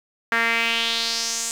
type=tone with band-pass filter sweep; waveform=sawtooth; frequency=230 Hz; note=A#3; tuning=23 cents flat; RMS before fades=-23 dBFS; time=0.32-1.51 s; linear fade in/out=0 ms; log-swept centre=1700 to 7700 Hz; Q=3.2; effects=7-bit